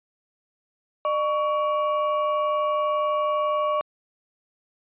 triangle ring-modulated tone, 863 Hz, A5, 34 cents flat, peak -16 dBFS, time 1.05-3.81 s, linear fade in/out 0 ms, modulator 259 Hz, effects resampled to 8000 Hz

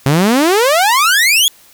sawtooth exponential sweep, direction up, 130.81 to 3450 Hz, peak -5 dBFS, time 0.06-1.48 s, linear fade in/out 0 ms, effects white hiss -45 dBFS RMS until 1.73 s

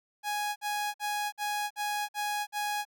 sawtooth tone bursts, 830.6 Hz, G#5, in tune, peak -26 dBFS, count 7, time 0.23-2.852 s, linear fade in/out 50 ms, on 330 ms, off 52 ms, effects none

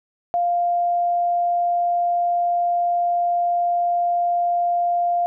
sine tone, 698.5 Hz, F5, in tune, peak -17 dBFS, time 0.34-5.26 s, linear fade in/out 0 ms, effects none

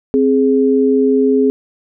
sine tone pair together, 263.2 / 417.8 Hz, C4 / G#4, +10 / +10 cents, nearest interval minor sixth, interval 800 cents, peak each -12 / -12 dBFS, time 0.14-1.5 s, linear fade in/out 0 ms, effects none

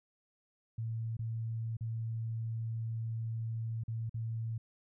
sine tone with dropouts, 113.3 Hz, A#2, 49 cents flat, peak -34 dBFS, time 0.78-4.58 s, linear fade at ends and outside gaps 5 ms, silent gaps 1.169-1.191 / 1.769-1.808 / 3.837-3.88 / 4.095-4.142 s, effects none

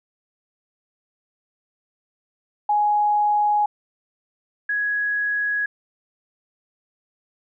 sine tone pair in turn, 834 / 1669 Hz, G#5 / G#6, +7 / +8 cents, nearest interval octave, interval 1201 cents, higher second, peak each -16 / -20 dBFS, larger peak first, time 2.69-3.66 / 4.69-5.66 s, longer neither, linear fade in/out 5 ms, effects none

